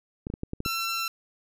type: clicks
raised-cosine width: 3 ms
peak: -19 dBFS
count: 7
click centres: 0.269 / 0.301 / 0.339 / 0.434 / 0.534 / 0.604 / 0.661 s
type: tone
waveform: 15% pulse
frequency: 1349 Hz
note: E6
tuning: 40 cents sharp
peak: -21 dBFS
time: 0.65-1.08 s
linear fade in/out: 2 ms
effects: none